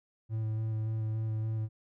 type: tone with vibrato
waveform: triangle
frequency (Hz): 110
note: A2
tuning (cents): 0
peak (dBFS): -28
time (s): 0.29-1.69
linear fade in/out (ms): 50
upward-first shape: square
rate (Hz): 3.5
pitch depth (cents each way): 12
effects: none